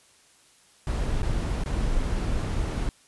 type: noise with dropouts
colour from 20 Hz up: brown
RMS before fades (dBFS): -26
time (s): 0.87-2.89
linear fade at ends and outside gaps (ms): 1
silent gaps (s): 1.22-1.23 / 1.638-1.659
effects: white hiss -58 dBFS RMS until 3.07 s + resampled to 24000 Hz